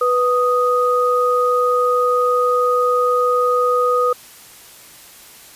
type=tone pair together; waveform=sine; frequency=493.9 / 1244.5 Hz; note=B4 / D#6; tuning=0 / 0 cents; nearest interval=octave + major third; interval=1600 cents; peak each=-16 dBFS; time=0.01-4.13 s; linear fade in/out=5 ms; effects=white hiss -42 dBFS RMS until 5.55 s + resampled to 32000 Hz